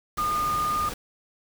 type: tone in noise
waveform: sine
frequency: 1218 Hz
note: D#6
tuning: 37 cents flat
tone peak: -23 dBFS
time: 0.18-0.89 s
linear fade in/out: 5 ms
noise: pink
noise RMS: -35 dBFS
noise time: 0.17-0.94 s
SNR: +9 dB
effects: none

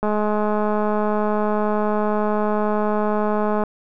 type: click train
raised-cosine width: 1 ms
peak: -9 dBFS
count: 762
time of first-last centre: 0.03-3.637 s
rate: 211 Hz
effects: none

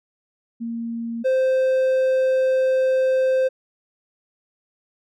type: tone pair in turn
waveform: sine / triangle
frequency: 231.5 / 521.4 Hz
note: A#3 / C5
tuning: -12 / -6 cents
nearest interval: octave + major second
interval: 1406 cents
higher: second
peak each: -25 / -14 dBFS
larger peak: second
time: 0.6-1.24 / 1.24-3.49 s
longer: second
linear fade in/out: 20 ms
effects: none

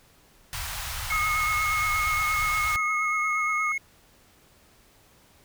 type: band-stop noise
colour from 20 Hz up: pink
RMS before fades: -33 dBFS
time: 0.53-2.76 s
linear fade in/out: 0 ms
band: 110 to 820 Hz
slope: 24 dB/octave
type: tone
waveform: triangle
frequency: 2172 Hz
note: C#7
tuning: 36 cents flat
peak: -24 dBFS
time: 1.1-3.78 s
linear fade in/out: 5 ms
type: tone with vibrato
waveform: sine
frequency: 1244.5 Hz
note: D#6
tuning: in tune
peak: -26 dBFS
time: 1.12-3.72 s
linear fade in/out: 2 ms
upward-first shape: triangle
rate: 8.5 Hz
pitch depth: 44 cents each way
effects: pink hiss -58 dBFS RMS until 5.44 s

